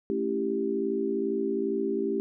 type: chord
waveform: sine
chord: A dominant seventh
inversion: none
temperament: equal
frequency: 220 / 277.2 / 329.6 / 392 Hz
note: A3 / C#4 / E4 / G4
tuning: 0 / 0 / 0 / 0 cents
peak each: -33 / -33 / -33 / -28 dBFS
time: 0.1-2.2 s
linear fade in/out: 0 ms
effects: none